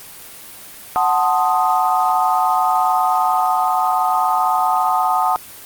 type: chord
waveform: sine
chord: F# diminished seventh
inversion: none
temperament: equal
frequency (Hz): 740 / 880 / 1046.5 / 1244.5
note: F#5 / A5 / C6 / Eb6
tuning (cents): 0 / 0 / 0 / 0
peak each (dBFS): -17 / -18 / -22 / -19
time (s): 0.96-5.36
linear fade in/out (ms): 0
effects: white hiss -37 dBFS RMS until 5.65 s + Opus 32 kbps